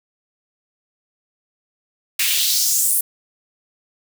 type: noise with high-pass filter sweep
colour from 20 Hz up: white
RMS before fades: -18 dBFS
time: 2.19-3.01 s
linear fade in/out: 5 ms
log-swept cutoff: 2200 to 11000 Hz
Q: 2.4
effects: none